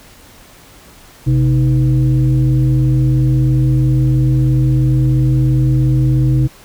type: tone with frequency modulation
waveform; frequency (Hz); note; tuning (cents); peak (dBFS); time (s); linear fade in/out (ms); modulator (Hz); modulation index
sine; 130; C3; -11; -9; 1.26-6.48; 20; 183; 0.64
effects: pink hiss -42 dBFS RMS until 6.64 s